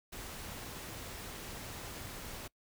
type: noise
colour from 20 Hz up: pink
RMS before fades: -45 dBFS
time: 0.12-2.48 s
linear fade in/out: 10 ms
effects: noise-tail reverb RT60 0.1 s tail -23 dB re dry